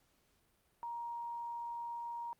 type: tone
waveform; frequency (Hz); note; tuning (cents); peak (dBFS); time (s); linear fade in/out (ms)
sine; 941; A#5; +16; -39; 0.83-2.33; 0
effects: pink hiss -74 dBFS RMS until 2.39 s + Opus 48 kbps

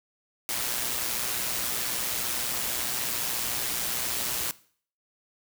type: noise with amplitude modulation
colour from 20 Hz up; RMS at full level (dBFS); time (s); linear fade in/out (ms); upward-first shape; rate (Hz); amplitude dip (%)
white; -28; 0.49-4.51; 0; sine; 121; 40
effects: noise-tail reverb RT60 0.5 s tail -19 dB re dry

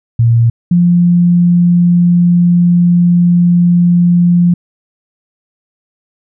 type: tone pair in turn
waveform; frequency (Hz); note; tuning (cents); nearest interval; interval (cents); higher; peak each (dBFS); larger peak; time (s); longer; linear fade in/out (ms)
sine; 116.54 / 174.61; A#2 / F3; 0 / 0; perfect fifth; 700; second; -5; neither; 0.19-0.5 / 0.71-4.54; second; 5
effects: none

